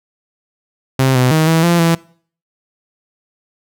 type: tone with pitch steps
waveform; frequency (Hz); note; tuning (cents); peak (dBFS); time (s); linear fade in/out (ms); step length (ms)
sawtooth; 132.2 / 126.8 / 157.8 / 162.8 / 171.7 / 166.5; C3 / B2 / D#3 / E3 / F3 / E3; +18 / +46 / +25 / -21 / -29 / +18; -6; 0.99-1.95; 5; 160
effects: noise-tail reverb RT60 0.5 s tail -23 dB re dry